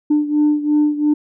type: beating tone pair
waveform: sine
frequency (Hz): 297.4 / 300.3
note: D4 / D4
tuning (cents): +22 / +39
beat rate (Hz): 2.9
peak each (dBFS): -13 / -17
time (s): 0.1-1.14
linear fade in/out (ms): 10
effects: tanh soft clip ceiling -8 dBFS